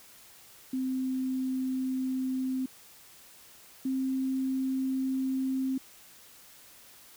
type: tone pair in turn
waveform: sine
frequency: 260 / 263.6 Hz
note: C4 / C4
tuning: -11 / +13 cents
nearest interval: unison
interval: 24 cents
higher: second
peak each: -28 / -27 dBFS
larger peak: second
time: 0.73-2.66 / 3.85-5.78 s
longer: neither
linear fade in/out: 5 ms
effects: white hiss -54 dBFS RMS until 7.16 s